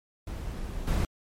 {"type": "noise with level steps", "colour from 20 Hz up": "brown", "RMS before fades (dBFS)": [-35, -25], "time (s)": [0.27, 1.05], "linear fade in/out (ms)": 2, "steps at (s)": 0.87, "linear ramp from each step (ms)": 5, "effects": ["MP3 64 kbps"]}